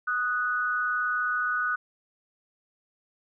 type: tone pair together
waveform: sine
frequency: 1243 / 1482.2 Hz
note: D#6 / F#6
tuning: -2 / +3 cents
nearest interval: minor third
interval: 305 cents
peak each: -29 / -26 dBFS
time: 0.07-1.76 s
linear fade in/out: 10 ms
effects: none